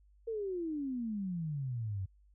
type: exponential sweep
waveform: sine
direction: down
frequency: 466.2 to 91.5 Hz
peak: -34 dBFS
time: 0.27-2.06 s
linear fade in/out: 10 ms
effects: added 50 Hz sine -61 dBFS peak until 2.34 s